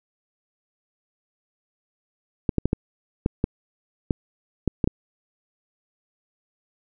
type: clicks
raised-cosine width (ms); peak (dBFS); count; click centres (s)
3; -7; 10; 2.492 / 2.583 / 2.656 / 2.731 / 3.261 / 3.441 / 4.108 / 4.677 / 4.842 / 4.875
effects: none